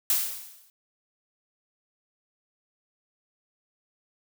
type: noise with exponential decay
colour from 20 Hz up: blue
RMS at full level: -21 dBFS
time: 0.1-0.7 s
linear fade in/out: 1 ms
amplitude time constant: 130 ms
effects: none